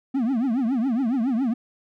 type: tone with vibrato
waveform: triangle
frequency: 246.9 Hz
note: B3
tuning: in tune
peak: -18 dBFS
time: 0.14-1.54 s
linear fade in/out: 10 ms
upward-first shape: triangle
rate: 7.2 Hz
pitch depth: 260 cents each way
effects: none

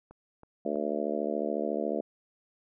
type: click train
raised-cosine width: 1 ms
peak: -36 dBFS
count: 3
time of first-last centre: 0.11-0.757 s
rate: 3.09 Hz
type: harmonic tone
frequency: 74 Hz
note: D2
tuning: 14 cents sharp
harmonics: 3 / 4 / 5 / 6 / 7 / 8 / 9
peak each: -36 / -36 / -36 / -36 / -36 / -36 / -36 dBFS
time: 0.65-2.01 s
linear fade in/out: 5 ms
effects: none

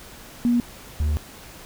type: tone pair in turn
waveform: sine / triangle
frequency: 240 / 75.23 Hz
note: B3 / D2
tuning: -49 / +42 cents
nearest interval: octave + minor sixth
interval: 2009 cents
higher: first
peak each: -16 / -17 dBFS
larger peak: first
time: 0.45-0.6 / 1-1.17 s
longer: second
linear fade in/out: 0 ms
effects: pink hiss -43 dBFS RMS until 1.65 s

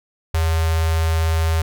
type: tone with notch filter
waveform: square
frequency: 81.1 Hz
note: E2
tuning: 28 cents flat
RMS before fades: -18 dBFS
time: 0.34-1.62 s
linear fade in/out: 5 ms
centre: 250 Hz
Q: 0.72
effects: none

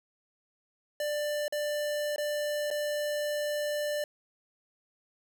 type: tone with dropouts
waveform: square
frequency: 592 Hz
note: D5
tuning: 14 cents sharp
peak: -30 dBFS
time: 1-4.04 s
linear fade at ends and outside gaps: 2 ms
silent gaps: 1.481-1.524 / 2.161-2.181 / 2.704-2.711 s
effects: none

